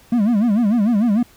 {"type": "tone with vibrato", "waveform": "triangle", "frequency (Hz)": 220, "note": "A3", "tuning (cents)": 0, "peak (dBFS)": -11, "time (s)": [0.12, 1.23], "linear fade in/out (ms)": 5, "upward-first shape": "sine", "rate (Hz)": 6.7, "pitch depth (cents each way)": 190, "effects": ["pink hiss -50 dBFS RMS until 1.36 s"]}